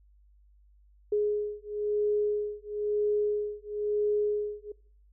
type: beating tone pair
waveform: sine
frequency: 417 / 418 Hz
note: G#4 / G#4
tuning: +7 / +11 cents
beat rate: 1 Hz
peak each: -29 dBFS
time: 1.12-4.72 s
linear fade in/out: 5 ms
effects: noise-tail reverb RT60 0.6 s tail -24 dB re dry + added 50 Hz sine -57 dBFS peak until 5.12 s